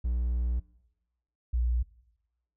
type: tone pair in turn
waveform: triangle / sine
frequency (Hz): 60.1 / 59.89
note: B1 / A#1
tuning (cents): -46 / +47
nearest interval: unison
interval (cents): 7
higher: first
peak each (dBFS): -24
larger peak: neither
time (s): 0.04-0.6 / 1.53-1.83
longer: first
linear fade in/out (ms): 10
effects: noise-tail reverb RT60 0.9 s tail -20 dB re dry